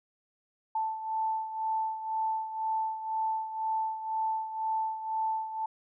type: beating tone pair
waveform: sine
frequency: 881 / 883 Hz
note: A5 / A5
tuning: +2 / +6 cents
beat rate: 2 Hz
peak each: -30 / -36 dBFS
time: 0.75-5.66 s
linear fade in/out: 5 ms
effects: none